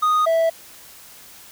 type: tone pair in turn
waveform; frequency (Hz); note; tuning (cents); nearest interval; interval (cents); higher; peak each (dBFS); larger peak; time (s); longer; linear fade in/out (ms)
triangle; 1240 / 656.9; D#6 / E5; -6 / -6; major seventh; 1100; first; -13; neither; 0.02-0.26 / 0.26-0.5; neither; 10
effects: white hiss -44 dBFS RMS until 1.51 s